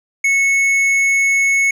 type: tone with hard clipping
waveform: triangle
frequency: 2201 Hz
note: C#7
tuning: 13 cents flat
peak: -13 dBFS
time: 0.24-1.71 s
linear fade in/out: 5 ms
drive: 10 dB
effects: none